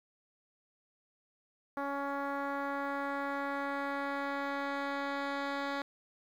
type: tone with low-pass filter sweep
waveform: 10% pulse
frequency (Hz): 280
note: C#4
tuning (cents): +18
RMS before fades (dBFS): -36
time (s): 1.77-5.82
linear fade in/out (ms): 2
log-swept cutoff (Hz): 1300 to 3400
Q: 1.1
effects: 10-bit